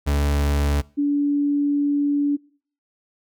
40% pulse / sine tone pair in turn, 71.9 / 287.6 Hz, D2 / D4, -36 / -36 cents, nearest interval 2 octaves, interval 2400 cents, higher second, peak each -17 dBFS, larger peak neither, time 0.06-0.82 / 0.97-2.37 s, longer second, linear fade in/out 20 ms, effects noise-tail reverb RT60 0.5 s tail -24 dB re dry

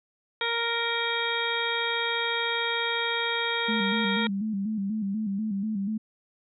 harmonic tone, 466.2 Hz, A#4, in tune, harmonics 1 / 2 / 3 / 4 / 5 / 7 / 8, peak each -33 / -33 / -33 / -33 / -33 / -33 / -33 dBFS, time 0.41-4.27 s, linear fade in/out 2 ms
sine tone with vibrato, 206.8 Hz, G#3, 7 cents flat, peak -26 dBFS, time 3.68-5.98 s, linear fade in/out 10 ms, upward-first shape square, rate 4.1 Hz, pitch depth 87 cents each way
effects none

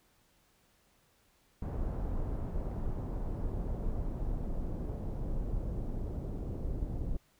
brown noise with low-pass filter sweep, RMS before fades -35 dBFS, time 1.62-7.17 s, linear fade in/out 5 ms, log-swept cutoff 920 to 490 Hz, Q 0.89, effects pink hiss -69 dBFS RMS until 7.39 s

